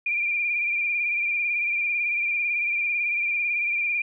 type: tone with vibrato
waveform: sine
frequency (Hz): 2393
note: D7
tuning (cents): +32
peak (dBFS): -22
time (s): 0.06-4.02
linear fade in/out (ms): 5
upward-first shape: sine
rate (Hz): 18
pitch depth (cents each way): 43
effects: none